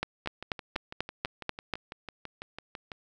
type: two click trains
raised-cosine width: 0.3 ms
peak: -13 / -23 dBFS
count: 8 / 17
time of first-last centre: 0.03-1.737 / 0.26-2.918 s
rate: 4.1 / 6.02 Hz
effects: none